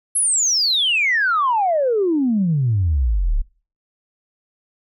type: exponential sweep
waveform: sine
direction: down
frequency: 11170 to 31.84 Hz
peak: -14 dBFS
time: 0.15-3.42 s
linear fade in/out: 10 ms
effects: noise-tail reverb RT60 0.4 s tail -23 dB re dry + tanh soft clip ceiling -10 dBFS